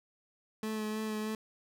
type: tone with vibrato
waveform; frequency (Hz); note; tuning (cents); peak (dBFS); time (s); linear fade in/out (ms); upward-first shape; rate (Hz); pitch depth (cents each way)
30% pulse; 216; A3; -32; -31; 0.63-1.35; 2; sine; 3.2; 18
effects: none